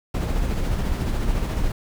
brown noise with tremolo, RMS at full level -21 dBFS, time 0.14-1.72 s, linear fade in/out 5 ms, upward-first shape sine, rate 14 Hz, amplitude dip 35%, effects none

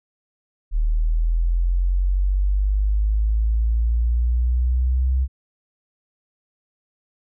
sine linear sweep, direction up, 37.88 to 65.41 Hz, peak -16 dBFS, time 0.71-5.28 s, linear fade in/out 50 ms, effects none

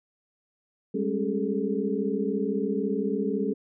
sine tone cluster, 196.5 / 210.6 / 274.4 / 404.3 / 438.4 Hz, G3 / G#3 / C#4 / G#4 / A4, +4 / +24 / -17 / -46 / -6 cents, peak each -31 dBFS, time 0.94-3.54 s, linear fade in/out 10 ms, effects none

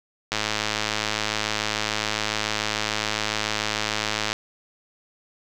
click train, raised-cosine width 0.2 ms, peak -6 dBFS, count 430, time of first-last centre 0.32-4.329 s, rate 107 Hz, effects none

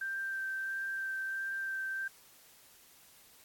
sine tone with vibrato, 1568 Hz, G6, in tune, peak -34 dBFS, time 0.01-2.08 s, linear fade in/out 5 ms, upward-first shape sine, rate 1.5 Hz, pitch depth 11 cents each way, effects white hiss -60 dBFS RMS until 3.44 s + AAC 64 kbps

